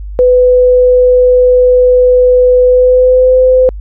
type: tone with pitch glide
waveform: sine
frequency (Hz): 500 to 511.7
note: B4 to C5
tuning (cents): +21 to -39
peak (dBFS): -3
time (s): 0.19-3.69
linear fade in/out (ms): 0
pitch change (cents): +40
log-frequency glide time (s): 2.64-3.37
effects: added 50 Hz sine -20 dBFS peak until 3.8 s